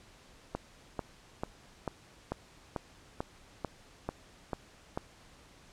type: click train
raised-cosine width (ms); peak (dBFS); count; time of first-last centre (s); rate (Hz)
1; -19; 11; 0.55-4.975; 2.26
effects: pink hiss -58 dBFS RMS until 5.72 s + low-pass 8000 Hz 12 dB/octave